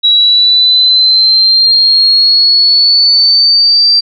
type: exponential sweep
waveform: sine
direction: up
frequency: 3876 to 4699 Hz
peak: -4 dBFS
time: 0.03-4.01 s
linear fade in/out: 20 ms
effects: none